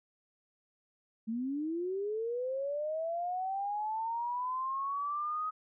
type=linear sweep; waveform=sine; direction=up; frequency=216.1 to 1265 Hz; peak=-32 dBFS; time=1.27-5.51 s; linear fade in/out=20 ms; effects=none